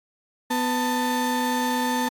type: tone pair together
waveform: 35% pulse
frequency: 248.9 / 889.3 Hz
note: B3 / A5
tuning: +14 / +18 cents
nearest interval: octave + minor seventh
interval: 2204 cents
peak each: -23 dBFS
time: 0.5-2.09 s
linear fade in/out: 10 ms
effects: AAC 64 kbps